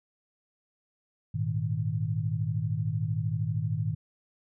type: chord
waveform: sine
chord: Ab suspended second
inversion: none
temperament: just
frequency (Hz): 103.83 / 116.8 / 155.74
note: Ab2 / Bb2 / Eb3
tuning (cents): 0 / +4 / +2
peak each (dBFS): -31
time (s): 1.34-3.95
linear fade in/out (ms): 10
effects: none